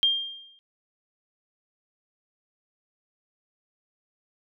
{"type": "tone with exponential decay", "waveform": "sine", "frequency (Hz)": 3200, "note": "G7", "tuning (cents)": 35, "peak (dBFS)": -16, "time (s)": [0.03, 0.59], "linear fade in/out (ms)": 0, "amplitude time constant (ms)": 120, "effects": []}